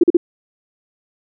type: tone bursts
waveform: sine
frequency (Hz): 344.5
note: F4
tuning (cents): -24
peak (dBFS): -6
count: 3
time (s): 0.01-0.17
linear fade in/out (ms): 5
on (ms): 26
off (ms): 41
effects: none